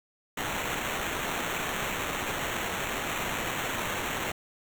blue noise with sample-and-hold, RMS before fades -32 dBFS, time 0.37-4.32 s, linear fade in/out 5 ms, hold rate 4900 Hz, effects none

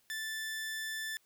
sawtooth tone, 1760 Hz, A6, in tune, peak -33 dBFS, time 0.1-1.17 s, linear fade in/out 0 ms, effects white hiss -71 dBFS RMS until 1.25 s

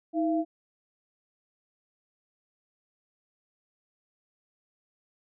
sine tone pair together, 319.3 / 680 Hz, D#4 / F5, +45 / -46 cents, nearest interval octave + minor second, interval 1309 cents, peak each -25 / -29 dBFS, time 0.13-0.45 s, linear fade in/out 50 ms, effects none

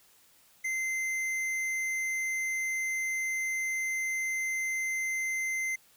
triangle tone with tanh clipping, 2074 Hz, C7, 16 cents flat, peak -31 dBFS, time 0.64-5.76 s, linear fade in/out 10 ms, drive 16 dB, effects white hiss -62 dBFS RMS until 5.96 s

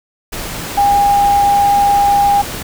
sine tone in noise, 808 Hz, G#5, 48 cents flat, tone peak -8 dBFS, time 0.77-2.42 s, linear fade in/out 10 ms, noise pink, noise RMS -24 dBFS, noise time 0.32-2.63 s, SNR +13 dB, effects none

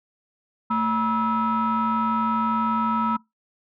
sine tone cluster, 223.5 / 965 / 1305 Hz, A3 / B5 / E6, +27 / -40 / -18 cents, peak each -23 dBFS, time 0.7-3.17 s, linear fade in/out 10 ms, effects noise-tail reverb RT60 0.2 s tail -24 dB re dry + tanh soft clip ceiling -15 dBFS

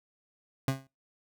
30% pulse tone with exponential decay, 134.2 Hz, C3, 44 cents sharp, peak -20 dBFS, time 0.68-0.87 s, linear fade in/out 2 ms, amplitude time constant 40 ms, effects noise-tail reverb RT60 0.2 s tail -18 dB re dry

